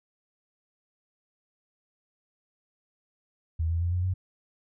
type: tone with pitch steps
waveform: sine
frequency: 81.1 / 83.81 / 86.62 / 89.52 / 92.52 Hz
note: E2 / E2 / F2 / F2 / F#2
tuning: -28 / +29 / -14 / +43 / 0 cents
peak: -24 dBFS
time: 3.59-4.14 s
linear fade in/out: 10 ms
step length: 110 ms
effects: none